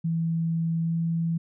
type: tone with pitch glide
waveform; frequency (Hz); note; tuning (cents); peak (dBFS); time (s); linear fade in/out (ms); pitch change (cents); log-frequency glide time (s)
sine; 164.81 to 165.96; E3 to E3; 0 to +12; -23; 0.04-1.38; 10; +12; 0.83-0.93
effects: none